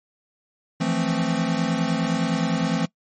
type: chord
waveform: square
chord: F major seventh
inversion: third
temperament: equal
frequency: 164.81 / 174.61 / 220 / 261.6 Hz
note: E3 / F3 / A3 / C4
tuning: 0 / 0 / 0 / 0 cents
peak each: -27 dBFS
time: 0.8-2.86 s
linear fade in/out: 10 ms
effects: noise-tail reverb RT60 0.1 s tail -22 dB re dry + MP3 32 kbps